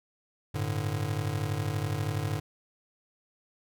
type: chord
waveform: square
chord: G suspended second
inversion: none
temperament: just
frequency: 98 / 110.25 / 147 Hz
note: G2 / A2 / D3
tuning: 0 / +4 / +2 cents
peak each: -34 dBFS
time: 0.54-2.4 s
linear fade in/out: 10 ms
effects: none